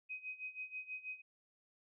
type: tone with tremolo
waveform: sine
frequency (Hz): 2517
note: D#7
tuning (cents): +19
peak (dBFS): -40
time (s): 0.09-1.22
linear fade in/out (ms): 20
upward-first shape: sine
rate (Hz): 6.2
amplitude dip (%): 85
effects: none